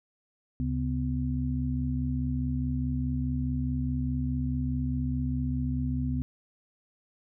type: tone cluster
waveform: sine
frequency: 71.6 / 136.4 / 251.8 Hz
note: D2 / C#3 / B3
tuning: -43 / -28 / +34 cents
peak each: -31 dBFS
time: 0.6-6.22 s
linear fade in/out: 0 ms
effects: none